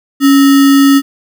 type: tone with sample-and-hold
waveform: sine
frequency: 277.2 Hz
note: C#4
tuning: in tune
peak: -3 dBFS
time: 0.2-1.02 s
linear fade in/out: 50 ms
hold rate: 1575 Hz
effects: none